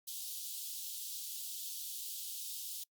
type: high-pass noise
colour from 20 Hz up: white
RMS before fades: -43 dBFS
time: 0.07-2.84 s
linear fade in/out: 10 ms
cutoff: 3100 Hz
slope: 48 dB/octave
effects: noise-tail reverb RT60 0.1 s tail -24 dB re dry + Opus 48 kbps